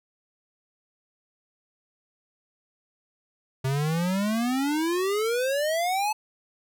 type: exponential sweep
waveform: square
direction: up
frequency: 129.9 to 873 Hz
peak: -24 dBFS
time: 3.64-6.13 s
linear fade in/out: 10 ms
effects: none